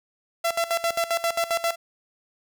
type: tone with tremolo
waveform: sawtooth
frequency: 674 Hz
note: E5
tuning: 38 cents sharp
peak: -17 dBFS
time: 0.44-1.76 s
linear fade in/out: 10 ms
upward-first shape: square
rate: 7.5 Hz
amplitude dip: 80%
effects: none